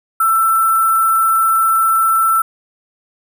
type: tone with sample-and-hold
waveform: sine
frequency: 1335 Hz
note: E6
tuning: 22 cents sharp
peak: -10 dBFS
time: 0.2-2.42 s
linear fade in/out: 5 ms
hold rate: 11025 Hz
effects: none